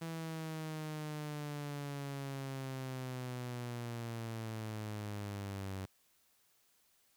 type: linear sweep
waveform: sawtooth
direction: down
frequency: 164.81 to 94.8 Hz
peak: -36 dBFS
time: 0.01-5.86 s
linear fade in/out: 10 ms
effects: white hiss -72 dBFS RMS until 7.16 s